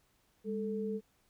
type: tone pair together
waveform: sine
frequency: 203.3 / 440 Hz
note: G#3 / A4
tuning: -37 / 0 cents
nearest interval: octave + minor second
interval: 1337 cents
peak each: -36 / -36 dBFS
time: 0.44-1.01 s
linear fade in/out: 50 ms
effects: pink hiss -72 dBFS RMS until 1.29 s